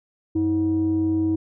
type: tone pair together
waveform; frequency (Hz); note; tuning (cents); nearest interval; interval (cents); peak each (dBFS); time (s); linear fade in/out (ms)
sine; 94.25 / 319.6; F#2 / D#4; +32 / +47; octave + major sixth; 2115; -26 / -18; 0.35-1.36; 10
effects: tanh soft clip ceiling -14 dBFS